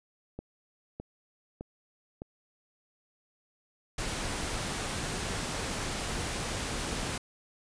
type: click train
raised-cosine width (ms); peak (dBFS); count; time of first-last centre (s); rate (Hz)
2; -25; 4; 0.39-2.219; 1.64
type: noise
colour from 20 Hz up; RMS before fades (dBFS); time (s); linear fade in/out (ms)
pink; -34; 3.98-7.18; 5
effects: resampled to 22050 Hz